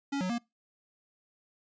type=tone with pitch steps; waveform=square; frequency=279.5 / 184 / 236.5 Hz; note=C#4 / F#3 / A#3; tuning=+14 / -9 / +25 cents; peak=-30 dBFS; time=0.12-0.384 s; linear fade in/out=10 ms; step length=88 ms; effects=noise-tail reverb RT60 0.2 s tail -23 dB re dry + resampled to 16000 Hz